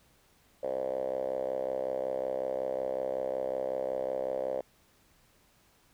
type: tone with band-pass filter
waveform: 5% pulse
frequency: 65.41 Hz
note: C2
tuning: in tune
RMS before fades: -33 dBFS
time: 0.63-4.61 s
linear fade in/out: 5 ms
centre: 550 Hz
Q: 8.1
effects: pink hiss -65 dBFS RMS until 5.93 s